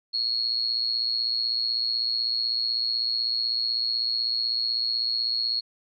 sine tone with amplitude modulation, 4304 Hz, C8, 48 cents sharp, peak -20 dBFS, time 0.13-5.61 s, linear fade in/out 20 ms, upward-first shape sine, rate 116 Hz, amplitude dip 75%, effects none

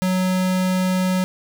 square tone, 185 Hz, F#3, in tune, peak -18 dBFS, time 0.02-1.24 s, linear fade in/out 0 ms, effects none

